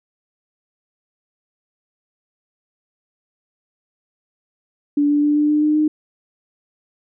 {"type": "tone with pitch steps", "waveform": "sine", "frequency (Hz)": [290, 292.5, 295.1, 297.6, 300.2, 302.8, 305.5], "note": ["D4", "D4", "D4", "D4", "D4", "D#4", "D#4"], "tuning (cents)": [-22, -7, 8, 23, 38, -47, -32], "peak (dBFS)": -13, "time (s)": [4.97, 5.88], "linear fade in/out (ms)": 5, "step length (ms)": 130, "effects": []}